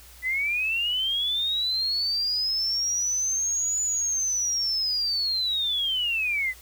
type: linear two-way sweep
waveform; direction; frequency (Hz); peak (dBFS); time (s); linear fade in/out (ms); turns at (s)
sine; up then down; 1976 to 6970 to 1976; -23; 0.22-6.54; 50; 3.82
effects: added 60 Hz sine -50 dBFS peak until 6.61 s + white hiss -50 dBFS RMS until 6.61 s